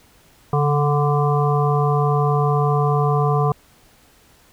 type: harmonic tone with a mistuned harmonic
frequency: 146.4 Hz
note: D3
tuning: 5 cents flat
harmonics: 1 / 3 / 5 / 7 / 8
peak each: -17 / -22 / -24 / -25 / -26 dBFS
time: 0.53-3.52 s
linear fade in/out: 2 ms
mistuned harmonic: 1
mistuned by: -39 cents
effects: pink hiss -53 dBFS RMS until 4.52 s